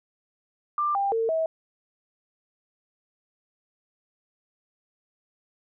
sine tone with pitch steps, 1187 / 795 / 452.8 / 645 Hz, D6 / G5 / A4 / E5, +18 / +24 / +50 / -38 cents, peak -22 dBFS, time 0.78-1.46 s, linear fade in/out 2 ms, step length 170 ms, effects none

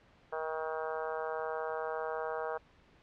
harmonic tone, 158.5 Hz, D#3, 32 cents sharp, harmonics 3 / 4 / 5 / 6 / 7 / 8 / 9 / 10, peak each -38 / -40 / -42 / -44 / -45 / -46 / -47 / -48 dBFS, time 0.32-2.58 s, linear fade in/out 10 ms, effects pink hiss -63 dBFS RMS until 3.02 s + low-pass 3000 Hz 12 dB/octave

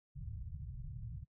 white low-pass noise, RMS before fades -45 dBFS, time 0.15-1.25 s, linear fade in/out 20 ms, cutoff 140 Hz, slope 48 dB/octave, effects noise-tail reverb RT60 0.1 s tail -26 dB re dry

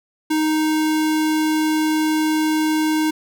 square tone, 311.1 Hz, D#4, in tune, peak -17 dBFS, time 0.3-3.11 s, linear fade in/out 10 ms, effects none

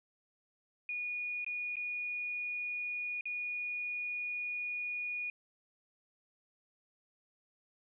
sine tone with dropouts, 2452 Hz, D#7, 26 cents flat, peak -35 dBFS, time 0.89-5.3 s, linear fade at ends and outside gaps 2 ms, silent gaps 1.446-1.464 / 1.757-1.767 / 3.21-3.255 s, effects none

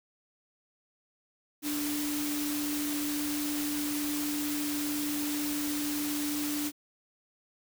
sine tone in noise, 294.2 Hz, D4, 3 cents sharp, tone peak -31 dBFS, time 1.62-6.72 s, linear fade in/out 50 ms, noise white, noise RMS -36 dBFS, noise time 1.62-6.72 s, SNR +2 dB, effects none

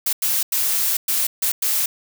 blue noise bursts at uneven times, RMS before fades -20 dBFS, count 6, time 0.06-0.13 / 0.22-0.43 / 0.52-0.97 / 1.08-1.27 / 1.42-1.52 / 1.62-1.86 s, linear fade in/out 5 ms, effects none

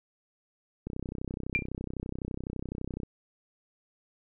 click train, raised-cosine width 3 ms, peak -22 dBFS, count 70, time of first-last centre 0.87-3.033 s, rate 31.9 Hz
sine tone with exponential decay, 2378 Hz, D7, 21 cents sharp, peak -20 dBFS, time 1.55-1.66 s, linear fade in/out 0 ms, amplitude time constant 23 ms
effects none

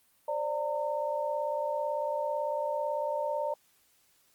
sine tone cluster, 532 / 590 / 914 Hz, C5 / D5 / A#5, +29 / +8 / -34 cents, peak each -37 / -31 / -34 dBFS, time 0.28-3.54 s, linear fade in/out 5 ms, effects white hiss -67 dBFS RMS until 4.34 s + Opus 32 kbps

